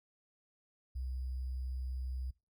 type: tone with sample-and-hold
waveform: sine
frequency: 63.9 Hz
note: C2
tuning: 40 cents flat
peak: -36 dBFS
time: 0.95-2.31 s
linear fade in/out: 10 ms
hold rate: 4900 Hz
effects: noise-tail reverb RT60 0.3 s tail -24 dB re dry